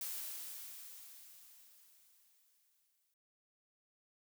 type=noise with exponential decay; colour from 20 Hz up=blue; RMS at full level=-41 dBFS; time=0.01-3.14 s; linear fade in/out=2 ms; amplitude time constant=680 ms; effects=none